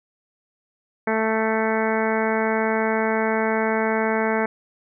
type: harmonic tone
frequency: 220.7 Hz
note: A3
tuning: 5 cents sharp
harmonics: 1 / 2 / 3 / 4 / 5 / 6 / 7 / 8 / 9 / 10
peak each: -25 / -24 / -27 / -27 / -34 / -33 / -30 / -33 / -33 / -33 dBFS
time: 1.07-4.46 s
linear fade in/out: 5 ms
effects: none